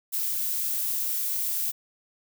violet noise, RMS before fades -28 dBFS, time 0.12-1.72 s, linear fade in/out 20 ms, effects none

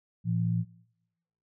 sine tone pair together, 113.59 / 170 Hz, A#2 / F3, -44 / -46 cents, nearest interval perfect fifth, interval 698 cents, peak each -28 dBFS, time 0.24-0.65 s, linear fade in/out 50 ms, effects noise-tail reverb RT60 0.9 s tail -23 dB re dry

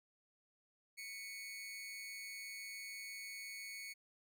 sawtooth tone with amplitude modulation, 2217 Hz, C#7, in tune, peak -40 dBFS, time 0.97-3.94 s, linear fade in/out 20 ms, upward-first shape sine, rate 208 Hz, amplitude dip 60%, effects none

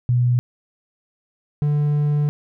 sine / triangle tone pair in turn, 122.7 / 147.36 Hz, B2 / D3, -11 / +6 cents, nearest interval minor third, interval 317 cents, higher second, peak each -14 dBFS, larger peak neither, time 0.09-0.39 / 1.62-2.29 s, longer second, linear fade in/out 0 ms, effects none

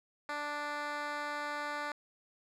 10% pulse tone with band-pass filter, 293.8 Hz, D4, 1 cent sharp, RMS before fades -38 dBFS, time 0.29-1.92 s, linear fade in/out 2 ms, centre 1500 Hz, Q 0.64, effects none

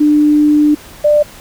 sine tone pair in turn, 298.3 / 594.4 Hz, D4 / D5, +27 / +21 cents, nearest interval octave, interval 1194 cents, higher second, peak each -6 dBFS, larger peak neither, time 0-0.75 / 1.04-1.23 s, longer first, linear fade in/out 10 ms, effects pink hiss -36 dBFS RMS until 1.4 s

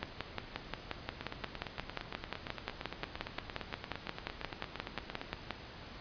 two click trains, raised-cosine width 0.3 ms, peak -19 / -23 dBFS, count 32 / 36, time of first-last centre 0.03-5.507 / 1.21-5.215 s, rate 5.66 / 8.74 Hz, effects pink hiss -49 dBFS RMS until 6 s + resampled to 11025 Hz

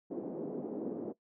white band-pass noise, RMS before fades -39 dBFS, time 0.1-1.13 s, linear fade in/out 20 ms, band 210 to 450 Hz, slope 24 dB/octave, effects noise-tail reverb RT60 0.1 s tail -17 dB re dry

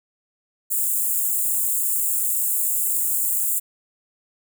white high-pass noise, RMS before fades -22 dBFS, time 0.7-3.6 s, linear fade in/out 20 ms, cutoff 7100 Hz, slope 96 dB/octave, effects none

